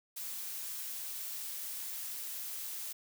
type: noise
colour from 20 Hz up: blue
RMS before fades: -41 dBFS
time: 0.16-2.93 s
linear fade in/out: 10 ms
effects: none

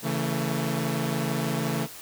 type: chord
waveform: sawtooth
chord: A major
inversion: first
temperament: equal with one note detuned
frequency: 138.59 / 164.81 / 223.5 Hz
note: C#3 / E3 / A3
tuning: 0 / 0 / +27 cents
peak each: -26 dBFS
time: 0.02-1.88 s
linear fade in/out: 50 ms
effects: white hiss -43 dBFS RMS until 2.01 s

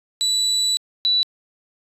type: tone pair in turn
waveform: 35% pulse / sine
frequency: 3951 / 3951 Hz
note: B7 / B7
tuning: 0 / 0 cents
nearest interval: unison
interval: 0 cents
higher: neither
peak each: -15 dBFS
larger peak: neither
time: 0.21-0.77 / 1.05-1.23 s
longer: first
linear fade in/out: 0 ms
effects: resampled to 32000 Hz

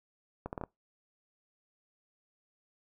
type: accelerating click train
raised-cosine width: 1 ms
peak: -23 dBFS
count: 5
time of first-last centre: 0.46-0.637 s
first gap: 69 ms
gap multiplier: 0.71
effects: noise-tail reverb RT60 0.2 s tail -24 dB re dry

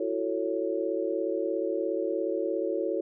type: chord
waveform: sine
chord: F# minor seventh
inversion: third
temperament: just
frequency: 333 / 370 / 444 / 555 Hz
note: E4 / F#4 / A4 / C#5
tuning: +18 / 0 / +16 / +2 cents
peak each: -32 dBFS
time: 0-3.01 s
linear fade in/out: 5 ms
effects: none

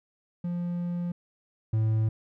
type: tone pair in turn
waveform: triangle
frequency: 174.61 / 110 Hz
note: F3 / A2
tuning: 0 / 0 cents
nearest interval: minor sixth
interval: 800 cents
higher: first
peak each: -26 / -20 dBFS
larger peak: second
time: 0.44-1.12 / 1.73-2.09 s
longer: first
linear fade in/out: 5 ms
effects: none

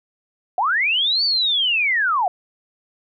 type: linear two-way sweep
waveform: sine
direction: up then down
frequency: 680 to 4608 to 680 Hz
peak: -16 dBFS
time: 0.58-2.28 s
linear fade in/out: 2 ms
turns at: 1.24 s
effects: none

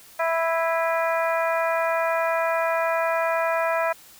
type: harmonic tone with a mistuned harmonic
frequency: 329.6 Hz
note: E4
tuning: in tune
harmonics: 2 / 3 / 4 / 5 / 6 / 7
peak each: -23 / -27 / -29 / -31 / -33 / -34 dBFS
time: 0.19-3.93 s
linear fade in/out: 10 ms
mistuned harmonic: 7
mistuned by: +83 cents
effects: white hiss -49 dBFS RMS until 4.19 s

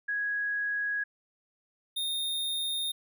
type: tone pair in turn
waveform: sine / square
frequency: 1661.2 / 3673 Hz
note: G#6 / A#7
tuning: 0 / -26 cents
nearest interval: octave + major second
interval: 1374 cents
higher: second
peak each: -28 / -30 dBFS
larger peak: first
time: 0.08-1.04 / 1.96-2.92 s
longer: neither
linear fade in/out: 10 ms
effects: none

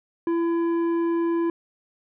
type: tone with tanh clipping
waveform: sine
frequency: 336.3 Hz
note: E4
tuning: 35 cents sharp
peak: -22 dBFS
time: 0.27-1.5 s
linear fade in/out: 2 ms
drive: 9 dB
effects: none

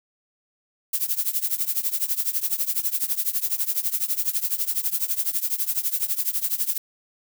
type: noise with tremolo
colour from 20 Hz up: violet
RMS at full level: -21 dBFS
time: 0.93-6.78 s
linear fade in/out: 5 ms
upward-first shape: triangle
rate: 12 Hz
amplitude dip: 95%
effects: none

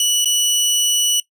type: tone with dropouts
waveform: 20% pulse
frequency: 2950 Hz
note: F#7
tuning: 6 cents flat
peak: -9 dBFS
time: 0-1.2 s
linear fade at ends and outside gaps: 2 ms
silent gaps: 0.246-0.256 s
effects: noise-tail reverb RT60 0.1 s tail -18 dB re dry

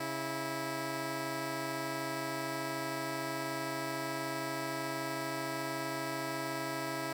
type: tone pair together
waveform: 10% pulse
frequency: 137.3 / 326.6 Hz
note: C#3 / E4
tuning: -16 / -16 cents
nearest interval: octave + minor third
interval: 1500 cents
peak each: -32 / -28 dBFS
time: 0-7.13 s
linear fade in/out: 5 ms
effects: none

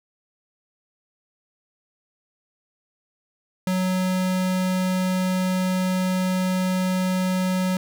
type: tone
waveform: square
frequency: 185 Hz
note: F#3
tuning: in tune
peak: -21 dBFS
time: 3.67-7.77 s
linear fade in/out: 2 ms
effects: none

